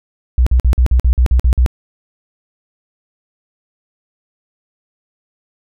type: tone bursts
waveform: sine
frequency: 61.74 Hz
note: B1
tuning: in tune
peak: -7 dBFS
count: 10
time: 0.38-1.662 s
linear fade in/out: 0 ms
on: 85 ms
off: 48 ms
effects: none